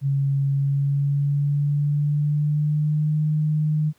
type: tone with pitch glide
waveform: sine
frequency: 138.59 to 152.89 Hz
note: C#3 to D#3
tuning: 0 to -30 cents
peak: -18 dBFS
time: 0.01-3.93 s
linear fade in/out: 50 ms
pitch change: +170 cents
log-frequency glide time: 0.5-3.2 s
effects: pink hiss -62 dBFS RMS until 3.98 s + high-pass 60 Hz 12 dB/octave